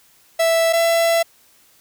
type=tone pair in turn; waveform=45% pulse; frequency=660 / 668.8 Hz; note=E5 / E5; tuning=+2 / +25 cents; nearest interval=unison; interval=23 cents; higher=second; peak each=-14 dBFS; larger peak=neither; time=0.39-0.73 / 0.73-1.23 s; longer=second; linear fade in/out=10 ms; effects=white hiss -54 dBFS RMS until 1.8 s